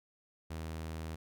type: tone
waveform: sawtooth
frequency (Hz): 80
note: D#2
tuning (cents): +49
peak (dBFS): -35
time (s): 0.5-1.16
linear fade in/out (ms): 10
effects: none